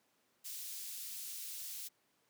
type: high-pass noise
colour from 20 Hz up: white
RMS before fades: -45 dBFS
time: 0.44-1.89 s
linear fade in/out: 20 ms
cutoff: 3700 Hz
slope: 12 dB/octave
effects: pink hiss -75 dBFS RMS until 2.29 s + high-pass 200 Hz 12 dB/octave